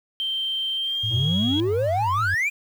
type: tone with pitch glide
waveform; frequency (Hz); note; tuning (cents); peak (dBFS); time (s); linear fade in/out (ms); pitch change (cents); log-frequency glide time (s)
sine; 3136 to 3307; G7 to G#7; 0 to -8; -23; 0.2-1.6; 0; +92; 0.76-1.33
type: tone with vibrato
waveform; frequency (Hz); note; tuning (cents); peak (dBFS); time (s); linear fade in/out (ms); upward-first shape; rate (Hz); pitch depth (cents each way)
sine; 101.3; G#2; -43; -25; 1.03-2.35; 10; sine; 5.3; 160
type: exponential sweep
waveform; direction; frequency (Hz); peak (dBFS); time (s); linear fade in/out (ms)
triangle; up; 105.2 to 2489; -18; 1.1-2.5; 20
effects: tanh soft clip ceiling -12 dBFS + 8-bit